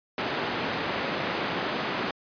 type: band-pass noise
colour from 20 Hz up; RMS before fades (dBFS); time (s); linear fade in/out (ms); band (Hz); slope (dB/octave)
pink; -30; 0.18-2.11; 2; 230 to 3200; 12
effects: resampled to 11025 Hz